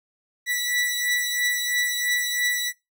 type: beating tone pair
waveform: sawtooth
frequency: 1958 / 1961 Hz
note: B6 / B6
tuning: -15 / -13 cents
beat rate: 3 Hz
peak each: -20 / -25 dBFS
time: 0.46-2.73 s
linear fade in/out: 50 ms
effects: noise-tail reverb RT60 0.2 s tail -18 dB re dry